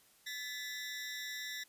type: ring-modulated tone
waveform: 20% pulse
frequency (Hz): 1864.7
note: A#6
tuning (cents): 0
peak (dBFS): -32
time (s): 0.26-1.64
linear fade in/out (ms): 10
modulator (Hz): 131
effects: white hiss -66 dBFS RMS until 1.68 s + resampled to 32000 Hz